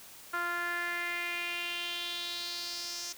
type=tone with band-pass filter sweep; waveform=sawtooth; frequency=347.6 Hz; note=F4; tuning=8 cents flat; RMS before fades=-36 dBFS; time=0.33-3.13 s; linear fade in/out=10 ms; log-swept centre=1400 to 5900 Hz; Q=4; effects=white hiss -51 dBFS RMS until 3.17 s